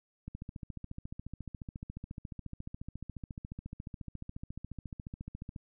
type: click train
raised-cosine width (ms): 5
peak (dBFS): -29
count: 76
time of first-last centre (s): 0.28-5.562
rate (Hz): 14.2
effects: none